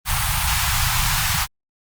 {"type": "band-stop noise", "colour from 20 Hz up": "pink", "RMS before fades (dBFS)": -20, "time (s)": [0.05, 1.47], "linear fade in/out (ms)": 50, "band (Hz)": [150, 790], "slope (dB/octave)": 48, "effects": ["Opus 32 kbps"]}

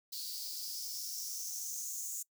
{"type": "noise with high-pass filter sweep", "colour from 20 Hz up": "blue", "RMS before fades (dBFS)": -41, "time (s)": [0.12, 2.23], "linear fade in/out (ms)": 10, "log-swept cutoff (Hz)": [4400, 7000], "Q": 6.3, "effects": ["noise-tail reverb RT60 0.1 s tail -22 dB re dry"]}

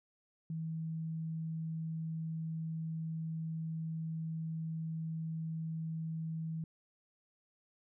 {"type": "tone", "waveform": "sine", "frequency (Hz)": 161.2, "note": "E3", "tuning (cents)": -38, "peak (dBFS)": -36, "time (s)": [0.5, 6.64], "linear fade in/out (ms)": 2, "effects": []}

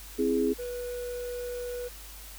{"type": "chord", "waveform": "sine", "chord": "C augmented", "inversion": "none", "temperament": "equal", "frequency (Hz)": [261.6, 329.6, 415.3], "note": ["C4", "E4", "G#4"], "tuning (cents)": [0, 0, 0], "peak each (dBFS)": [-28, -30, -26], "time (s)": [0.18, 0.54], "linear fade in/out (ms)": 20}
{"type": "tone", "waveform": "triangle", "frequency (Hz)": 488.9, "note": "B4", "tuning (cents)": -18, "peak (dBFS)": -31, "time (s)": [0.58, 1.89], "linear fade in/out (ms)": 20}
{"effects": ["added 50 Hz sine -46 dBFS peak until 2.38 s", "white hiss -47 dBFS RMS until 2.38 s"]}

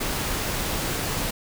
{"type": "noise", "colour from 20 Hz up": "pink", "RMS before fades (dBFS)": -27, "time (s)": [0, 1.31], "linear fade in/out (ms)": 10, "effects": []}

